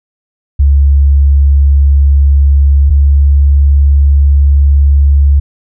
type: tone pair in turn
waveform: sine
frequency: 70 / 70.49 Hz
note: C#2 / C#2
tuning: +18 / +30 cents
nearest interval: unison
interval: 12 cents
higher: second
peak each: -3 dBFS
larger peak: neither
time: 0.59-2.9 / 2.9-5.4 s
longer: second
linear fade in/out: 10 ms
effects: none